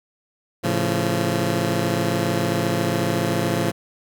15% pulse chord, A augmented, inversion none, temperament just, 110 / 137.5 / 171.88 Hz, A2 / C#3 / E#3, 0 / -14 / -27 cents, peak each -18 / -20 / -17 dBFS, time 0.63-3.72 s, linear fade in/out 20 ms, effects none

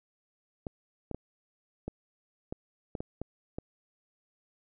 clicks, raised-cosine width 2 ms, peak -22 dBFS, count 9, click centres 0.668 / 1.113 / 1.146 / 1.88 / 2.525 / 2.952 / 3.005 / 3.216 / 3.585 s, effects none

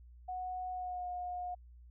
sine tone with pitch glide, 735 to 718.2 Hz, F#5 to F5, -12 to +48 cents, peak -37 dBFS, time 0.28-1.55 s, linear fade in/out 10 ms, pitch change -40 cents, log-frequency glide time 0.71-1.07 s, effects added 60 Hz sine -53 dBFS peak until 1.9 s

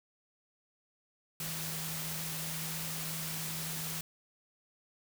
sine tone in noise, 160 Hz, D#3, 49 cents sharp, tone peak -42 dBFS, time 1.4-4.01 s, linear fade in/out 2 ms, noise white, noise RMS -39 dBFS, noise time 1.4-4.01 s, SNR -6 dB, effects none

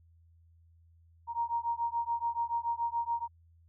sine beating tone pair, 932.3 / 939.3 Hz, A#5 / A#5, 0 / +13 cents, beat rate 7 Hz, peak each -33 / -33 dBFS, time 1.27-3.28 s, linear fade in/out 50 ms, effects added 83 Hz sine -59 dBFS peak until 3.68 s

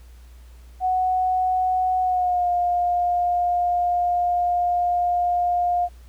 sine tone with pitch glide, 740 to 707.8 Hz, F#5 to F5, 0 to +23 cents, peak -18 dBFS, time 0.8-5.89 s, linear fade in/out 50 ms, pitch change -77 cents, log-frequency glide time 2.01-2.5 s, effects added 60 Hz sine -42 dBFS peak until 6.08 s + pink hiss -57 dBFS RMS until 6.08 s

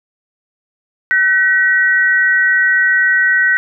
sine tone pair together, 1515 / 1908.8 Hz, F#6 / A#6, +40 / +41 cents, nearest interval major third, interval 401 cents, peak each -12 / -12 dBFS, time 1.11-3.57 s, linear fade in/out 0 ms, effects none

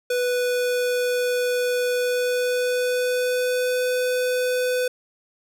square tone with pitch glide, 493.9 to 501.1 Hz, B4 to B4, 0 to +25 cents, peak -21 dBFS, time 0.1-4.88 s, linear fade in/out 5 ms, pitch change +25 cents, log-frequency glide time 1.94-3.84 s, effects none

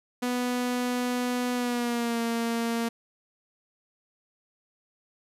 sawtooth tone with pitch glide, 246.9 to 231.7 Hz, B3 to A#3, 0 to -10 cents, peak -22 dBFS, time 0.22-2.89 s, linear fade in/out 10 ms, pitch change -110 cents, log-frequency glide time 1.54-2.2 s, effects resampled to 32000 Hz

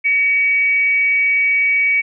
sine tone with frequency modulation, 2264 Hz, C#7, 36 cents sharp, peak -12 dBFS, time 0.04-2.02 s, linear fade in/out 20 ms, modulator 419 Hz, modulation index 0.2, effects none

